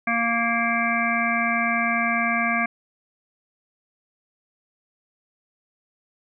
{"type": "harmonic tone with a mistuned harmonic", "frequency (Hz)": 232.4, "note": "A#3", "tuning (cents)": -5, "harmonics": [1, 3, 5, 7, 9, 10], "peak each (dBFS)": [-27, -27, -27, -27, -27, -27], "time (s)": [0.07, 2.66], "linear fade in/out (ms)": 5, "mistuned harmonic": 9, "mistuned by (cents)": 15, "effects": []}